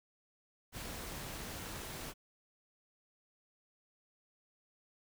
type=noise with amplitude modulation; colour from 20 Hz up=pink; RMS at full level=-42 dBFS; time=0.72-2.14 s; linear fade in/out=50 ms; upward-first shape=sine; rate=228 Hz; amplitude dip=50%; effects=none